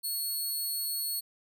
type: tone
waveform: 5% pulse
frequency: 4351 Hz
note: C#8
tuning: 33 cents flat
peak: -24 dBFS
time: 0.03-1.21 s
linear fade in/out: 20 ms
effects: none